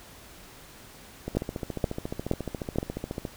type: two click trains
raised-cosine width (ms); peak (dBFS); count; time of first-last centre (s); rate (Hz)
2; -18 / -10; 29 / 4; 1.28-3.252 / 1.37-2.785; 14.2 / 2.12
effects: pink hiss -49 dBFS RMS until 3.36 s